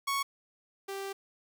sawtooth tone pair in turn, 1108.7 / 392 Hz, C#6 / G4, 0 / 0 cents, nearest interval octave + tritone, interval 1800 cents, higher first, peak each -25 / -32 dBFS, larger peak first, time 0.07-0.23 / 0.88-1.13 s, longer second, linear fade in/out 10 ms, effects 10-bit

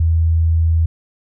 sine tone, 81.8 Hz, E2, 13 cents flat, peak -11 dBFS, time 0-0.86 s, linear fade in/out 5 ms, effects none

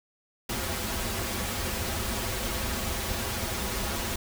pink noise with comb filter, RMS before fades -31 dBFS, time 0.49-4.16 s, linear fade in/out 5 ms, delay 6.7 ms, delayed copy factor -0.75, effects none

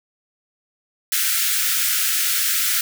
white high-pass noise, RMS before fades -20 dBFS, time 1.12-2.81 s, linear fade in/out 2 ms, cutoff 1300 Hz, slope 96 dB/octave, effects none

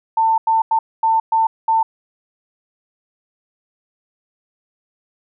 sine tone bursts at uneven times, 895 Hz, A5, 29 cents sharp, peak -12 dBFS, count 6, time 0.17-0.38 / 0.47-0.62 / 0.71-0.79 / 1.03-1.2 / 1.32-1.47 / 1.68-1.83 s, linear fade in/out 5 ms, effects none

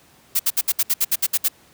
blue noise bursts, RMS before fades -18 dBFS, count 11, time 0.35-1.485 s, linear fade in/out 10 ms, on 45 ms, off 64 ms, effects pink hiss -53 dBFS RMS until 1.73 s + high-pass 80 Hz 12 dB/octave

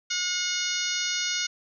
harmonic tone, 723 Hz, F#5, 40 cents flat, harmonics 2 / 3 / 4 / 5 / 6 / 7 / 8 / 9, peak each -34 / -34 / -34 / -34 / -34 / -34 / -34 / -34 dBFS, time 0.1-1.47 s, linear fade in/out 10 ms, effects none

